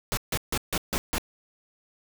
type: noise bursts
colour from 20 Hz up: pink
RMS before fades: -27 dBFS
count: 6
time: 0.12-1.182 s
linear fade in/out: 0 ms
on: 52 ms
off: 150 ms
effects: none